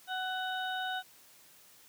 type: harmonic tone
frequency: 746 Hz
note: F#5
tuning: 14 cents sharp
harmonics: 1 / 2 / 4 / 5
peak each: -36 / -37 / -44 / -42 dBFS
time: 0.07-1.03 s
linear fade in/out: 50 ms
effects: white hiss -59 dBFS RMS until 1.88 s + high-pass 80 Hz 12 dB/octave